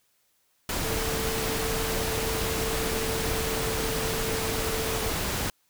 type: tone in noise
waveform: sine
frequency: 446 Hz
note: A4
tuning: 23 cents sharp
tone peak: -32 dBFS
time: 0.84-5.1 s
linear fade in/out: 2 ms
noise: pink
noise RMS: -29 dBFS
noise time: 0.69-5.5 s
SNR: -6 dB
effects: white hiss -69 dBFS RMS until 5.69 s